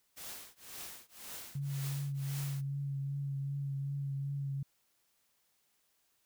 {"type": "noise with tremolo", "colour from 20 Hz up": "white", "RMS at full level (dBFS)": -44, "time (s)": [0.16, 2.62], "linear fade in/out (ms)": 20, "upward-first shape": "triangle", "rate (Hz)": 1.9, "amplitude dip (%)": 100}
{"type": "tone with vibrato", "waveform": "sine", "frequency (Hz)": 139.3, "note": "C#3", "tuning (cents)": 9, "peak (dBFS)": -34, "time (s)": [1.55, 4.63], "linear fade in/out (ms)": 5, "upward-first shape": "triangle", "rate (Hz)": 2.6, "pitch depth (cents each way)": 25}
{"effects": ["white hiss -75 dBFS RMS until 6.25 s"]}